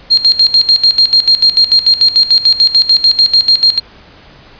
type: tone with tremolo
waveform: sine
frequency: 4216 Hz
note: C8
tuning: 12 cents sharp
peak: -3 dBFS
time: 0.1-3.8 s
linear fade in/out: 20 ms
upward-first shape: square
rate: 6.8 Hz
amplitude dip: 80%
effects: pink hiss -39 dBFS RMS until 4.59 s + resampled to 11025 Hz